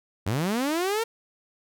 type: linear sweep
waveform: sawtooth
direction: up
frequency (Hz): 86.8 to 466.2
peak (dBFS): -20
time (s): 0.26-1.04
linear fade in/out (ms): 10
effects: none